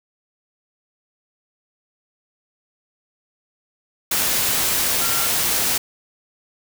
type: tone in noise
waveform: sine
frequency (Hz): 1374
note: F6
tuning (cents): -29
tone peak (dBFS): -29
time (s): 5.01-5.27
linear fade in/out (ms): 5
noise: white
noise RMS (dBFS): -20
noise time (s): 4.11-5.78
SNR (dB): -12
effects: none